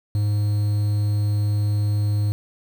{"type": "tone with quantisation", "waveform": "triangle", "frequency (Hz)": 103.83, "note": "G#2", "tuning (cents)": 0, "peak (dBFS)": -16, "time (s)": [0.15, 2.32], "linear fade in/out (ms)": 0, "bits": 7, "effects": []}